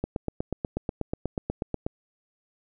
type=click train; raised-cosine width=2 ms; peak=-14 dBFS; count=16; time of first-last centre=0.04-1.865 s; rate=8.22 Hz; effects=none